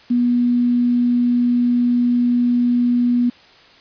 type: tone with quantisation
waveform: sine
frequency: 242.9 Hz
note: B3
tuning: 29 cents flat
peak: -13 dBFS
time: 0.1-3.3 s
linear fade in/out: 10 ms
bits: 7
effects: white hiss -47 dBFS RMS until 3.8 s + resampled to 11025 Hz